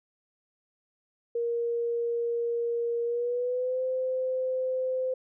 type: tone with pitch glide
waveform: sine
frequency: 469.9 to 515.4 Hz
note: A#4 to C5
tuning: +14 to -26 cents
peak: -26 dBFS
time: 1.35-5.14 s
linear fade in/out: 5 ms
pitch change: +160 cents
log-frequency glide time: 3.04-3.82 s
effects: none